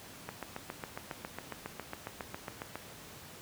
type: click train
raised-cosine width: 0.5 ms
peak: -23 dBFS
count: 19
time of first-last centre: 0.29-2.756 s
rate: 7.3 Hz
effects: pink hiss -50 dBFS RMS until 3.41 s + high-pass 80 Hz 12 dB/octave